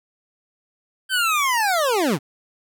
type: linear sweep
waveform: 25% pulse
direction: down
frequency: 1568 to 116.54 Hz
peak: -14 dBFS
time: 1.09-2.19 s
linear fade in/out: 50 ms
effects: none